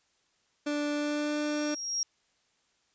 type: tone with pitch glide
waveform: 30% pulse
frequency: 293.7 to 298 Hz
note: D4 to D4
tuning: 0 to +25 cents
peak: -26 dBFS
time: 0.66-1.75 s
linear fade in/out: 10 ms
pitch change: +25 cents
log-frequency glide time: 0.93-1.37 s
type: tone with exponential growth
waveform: sine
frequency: 5610 Hz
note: F8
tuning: 7 cents sharp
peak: -26 dBFS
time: 1.01-2.03 s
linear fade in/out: 1 ms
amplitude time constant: 220 ms
effects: white hiss -71 dBFS RMS until 2.94 s + resampled to 16000 Hz